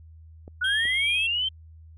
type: clicks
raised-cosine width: 2 ms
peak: -30 dBFS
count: 2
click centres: 0.479 / 0.854 s
type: linear sweep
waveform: sine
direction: up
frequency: 1435 to 3145 Hz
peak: -23 dBFS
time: 0.61-1.49 s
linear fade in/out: 10 ms
type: tone with tremolo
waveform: triangle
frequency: 3240 Hz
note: G#7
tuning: 43 cents flat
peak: -23 dBFS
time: 0.64-1.27 s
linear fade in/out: 5 ms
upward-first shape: triangle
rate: 2.8 Hz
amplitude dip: 30%
effects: added 80 Hz sine -45 dBFS peak until 1.97 s